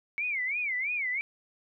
sine tone with vibrato, 2217 Hz, C#7, in tune, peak -28 dBFS, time 0.18-1.21 s, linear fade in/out 0 ms, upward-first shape sine, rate 3 Hz, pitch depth 200 cents each way, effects none

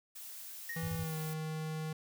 blue noise, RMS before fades -47 dBFS, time 0.15-1.34 s, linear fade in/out 10 ms
triangle tone with exponential decay, 1864.7 Hz, A#6, in tune, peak -35 dBFS, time 0.69-1.12 s, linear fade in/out 5 ms, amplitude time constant 93 ms
square tone with pitch glide, 163.9 to 156.95 Hz, E3 to D#3, -10 to +15 cents, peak -37 dBFS, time 0.76-1.93 s, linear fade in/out 5 ms, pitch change -75 cents, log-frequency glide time 0.98-1.16 s
sine tone bursts, 98.1 Hz, G2, 2 cents sharp, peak -37 dBFS, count 3, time 0.83-1.035 s, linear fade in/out 0 ms, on 45 ms, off 35 ms
effects none

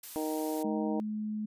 blue noise, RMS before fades -43 dBFS, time 0.03-0.63 s, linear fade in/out 5 ms
harmonic tone, 155.56 Hz, D#3, in tune, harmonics 2 / 3 / 4 / 5 / 6, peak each -33 / -37 / -39 / -41 / -43 dBFS, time 0.16-1 s, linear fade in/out 0 ms
sine tone, 213.4 Hz, G#3, 47 cents sharp, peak -32 dBFS, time 0.64-1.46 s, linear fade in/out 10 ms
effects resampled to 32000 Hz

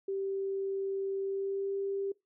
sine tone with pitch glide, 390 to 394.3 Hz, G4 to G4, -9 to +10 cents, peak -31 dBFS, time 0.08-2.12 s, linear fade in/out 5 ms, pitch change +19 cents, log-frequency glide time 1.21-1.74 s, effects noise-tail reverb RT60 0.2 s tail -22 dB re dry

